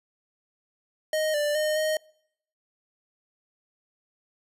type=tone with pitch steps; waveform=square; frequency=622 / 590 / 613 / 622 Hz; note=D#5 / D5 / D#5 / D#5; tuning=-1 / +8 / -26 / -1 cents; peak=-24 dBFS; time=1.13-1.97 s; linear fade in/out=2 ms; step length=210 ms; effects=noise-tail reverb RT60 0.7 s tail -26 dB re dry + resampled to 32000 Hz